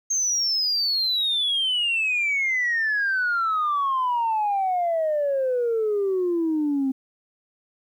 sine exponential sweep, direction down, 6440 to 261.6 Hz, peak -19 dBFS, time 0.1-6.92 s, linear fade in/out 10 ms, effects tanh soft clip ceiling -17 dBFS + 10-bit

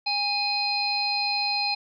harmonic tone with a mistuned harmonic, 830.6 Hz, G#5, in tune, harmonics 1 / 3 / 5 / 6, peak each -29 / -29 / -26 / -35 dBFS, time 0.06-1.75 s, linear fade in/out 10 ms, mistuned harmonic 1, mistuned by -27 cents, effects none

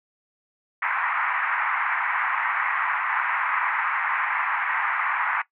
pink band-pass noise, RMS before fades -25 dBFS, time 0.82-5.42 s, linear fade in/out 5 ms, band 890 to 2200 Hz, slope 48 dB/octave, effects noise-tail reverb RT60 0.1 s tail -17 dB re dry

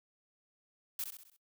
blue noise with echo, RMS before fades -37 dBFS, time 0.99-1.04 s, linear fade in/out 2 ms, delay 65 ms, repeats 5, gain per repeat -6 dB, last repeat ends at 1.365 s, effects noise-tail reverb RT60 0.1 s tail -22 dB re dry

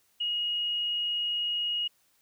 sine tone, 2882 Hz, F#7, 46 cents flat, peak -27 dBFS, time 0.2-1.88 s, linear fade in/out 10 ms, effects white hiss -68 dBFS RMS until 2.21 s

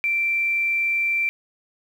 sine tone with quantisation, 2349 Hz, D7, in tune, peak -19 dBFS, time 0.04-1.29 s, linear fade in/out 0 ms, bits 8, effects none

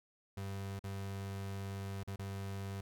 35% pulse tone with dropouts, 98 Hz, G2, in tune, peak -38 dBFS, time 0.37-2.81 s, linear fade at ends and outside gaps 5 ms, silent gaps 0.793-0.839 / 2.034-2.075 / 2.16-2.19 s, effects none

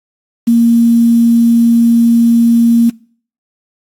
sine tone with quantisation, 233.1 Hz, A#3, in tune, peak -5 dBFS, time 0.47-2.9 s, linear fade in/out 10 ms, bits 5, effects noise-tail reverb RT60 0.5 s tail -23 dB re dry + AAC 64 kbps

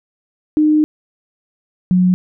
sine tone pair in turn, 305.3 / 182.06 Hz, D#4 / F#3, -33 / -28 cents, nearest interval major sixth, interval 895 cents, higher first, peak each -9 dBFS, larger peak neither, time 0.57-0.84 / 1.91-2.14 s, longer first, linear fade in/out 0 ms, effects none

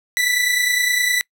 sawtooth tone pair together, 1970.2 / 2000 Hz, B6 / B6, -5 / +21 cents, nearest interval unison, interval 26 cents, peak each -14 / -19 dBFS, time 0.17-1.21 s, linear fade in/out 0 ms, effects noise-tail reverb RT60 0.1 s tail -25 dB re dry

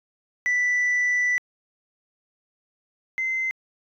sine tone pair in turn, 1975.5 / 2068 Hz, B6 / C7, 0 / -21 cents, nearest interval minor second, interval 79 cents, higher second, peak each -17 / -22 dBFS, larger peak first, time 0.46-1.38 / 3.18-3.51 s, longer first, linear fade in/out 0 ms, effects tanh soft clip ceiling -18 dBFS

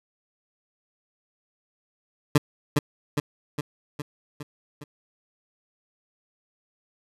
20% pulse tone with echo, 146.83 Hz, D3, in tune, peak -9 dBFS, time 2.35-2.38 s, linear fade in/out 5 ms, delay 410 ms, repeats 6, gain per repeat -4 dB, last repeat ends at 4.84 s, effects resampled to 32000 Hz

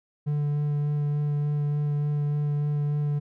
triangle tone with vibrato, 146.83 Hz, D3, in tune, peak -21 dBFS, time 0.26-3.2 s, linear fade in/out 20 ms, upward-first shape sine, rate 3.4 Hz, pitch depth 11 cents each way, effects none

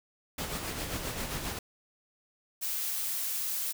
pink noise with tremolo, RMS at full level -34 dBFS, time 0.38-1.59 s, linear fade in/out 5 ms, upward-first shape sine, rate 7.5 Hz, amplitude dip 45%
blue noise, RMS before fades -33 dBFS, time 2.61-3.73 s, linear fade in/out 20 ms
effects none

